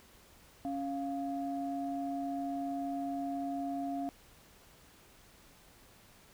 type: tone pair together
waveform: sine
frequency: 277.2 / 698.5 Hz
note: C#4 / F5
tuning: 0 / 0 cents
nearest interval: octave + major third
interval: 1600 cents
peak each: -35 / -37 dBFS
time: 0.65-4.09 s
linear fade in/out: 0 ms
effects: tanh soft clip ceiling -26 dBFS + pink hiss -60 dBFS RMS until 6.33 s